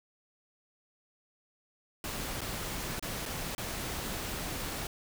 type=noise with dropouts; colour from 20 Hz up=pink; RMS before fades=-37 dBFS; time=2.04-4.87 s; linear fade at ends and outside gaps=2 ms; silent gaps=2.408-2.415 / 2.996-3.025 / 3.256-3.26 / 3.55-3.58 s; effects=none